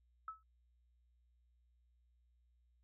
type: tone with exponential decay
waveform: sine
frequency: 1300 Hz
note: E6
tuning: 24 cents flat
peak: -39 dBFS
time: 0.28-0.43 s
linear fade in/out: 2 ms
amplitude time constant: 32 ms
effects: added 60 Hz sine -70 dBFS peak until 2.83 s